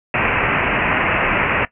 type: low-pass noise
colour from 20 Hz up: white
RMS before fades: -18 dBFS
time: 0.14-1.65 s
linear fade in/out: 2 ms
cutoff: 2700 Hz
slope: 96 dB/octave
effects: noise-tail reverb RT60 0.1 s tail -17 dB re dry